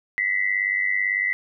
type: tone pair together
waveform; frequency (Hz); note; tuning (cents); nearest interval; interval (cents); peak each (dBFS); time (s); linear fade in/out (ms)
sine; 1947 / 2045; B6 / C7; -25 / -40; minor second; 85; -23; 0.18-1.33; 0
effects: none